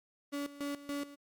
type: tone with tremolo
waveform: 35% pulse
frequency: 285.2 Hz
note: C#4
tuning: 49 cents sharp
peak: -33 dBFS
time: 0.32-1.16 s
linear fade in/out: 20 ms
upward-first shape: square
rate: 3.5 Hz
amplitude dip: 80%
effects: MP3 96 kbps